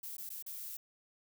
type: noise with dropouts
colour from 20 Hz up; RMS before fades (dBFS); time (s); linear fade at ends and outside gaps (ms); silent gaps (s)
violet; -44; 0.03-0.77; 5; 0.168-0.181 / 0.292-0.301 / 0.425-0.463
effects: none